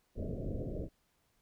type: low-pass noise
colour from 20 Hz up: pink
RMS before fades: -38 dBFS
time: 0.15-0.89 s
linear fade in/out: 50 ms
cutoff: 640 Hz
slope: 96 dB/octave
effects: pink hiss -75 dBFS RMS until 1.41 s